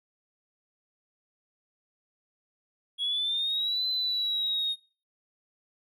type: exponential two-way sweep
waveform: triangle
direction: up then down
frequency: 3322 to 4055 to 3707 Hz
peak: -23 dBFS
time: 2.98-4.76 s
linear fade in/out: 50 ms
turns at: 3.87 s
effects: noise-tail reverb RT60 0.4 s tail -26 dB re dry + tanh soft clip ceiling -24 dBFS